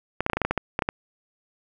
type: clicks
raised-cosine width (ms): 0.5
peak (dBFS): -8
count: 12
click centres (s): 0.206 / 0.264 / 0.299 / 0.333 / 0.37 / 0.417 / 0.45 / 0.51 / 0.577 / 0.791 / 0.822 / 0.889
effects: 8-bit